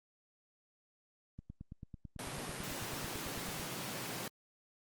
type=click train; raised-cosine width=5 ms; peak=-34 dBFS; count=21; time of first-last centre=1.39-3.598 s; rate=9.06 Hz
type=high-pass noise; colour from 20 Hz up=pink; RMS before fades=-42 dBFS; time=2.19-4.28 s; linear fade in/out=2 ms; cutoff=110 Hz; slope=96 dB/octave
effects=Opus 32 kbps